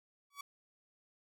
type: tone with exponential growth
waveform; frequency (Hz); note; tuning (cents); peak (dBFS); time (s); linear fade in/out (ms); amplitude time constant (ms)
sawtooth; 1136; C#6; +42; -36; 0.3-0.41; 5; 22
effects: none